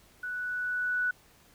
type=tone with level ramp; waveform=sine; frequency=1480 Hz; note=F#6; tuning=in tune; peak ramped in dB=-33 to -25 dBFS; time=0.23-1.11 s; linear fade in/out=5 ms; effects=pink hiss -60 dBFS RMS until 1.54 s